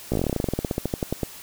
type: slowing click train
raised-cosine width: 2 ms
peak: -10 dBFS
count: 24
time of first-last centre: 0.12-1.233 s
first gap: 16 ms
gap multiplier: 1.09
effects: white hiss -42 dBFS RMS until 1.42 s

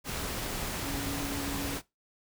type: tone in noise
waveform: sine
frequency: 280.4 Hz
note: C#4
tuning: 20 cents sharp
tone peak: -36 dBFS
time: 0.82-1.8 s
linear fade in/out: 50 ms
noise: pink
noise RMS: -35 dBFS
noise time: 0.04-1.82 s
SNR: -4 dB
effects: noise-tail reverb RT60 0.2 s tail -20 dB re dry

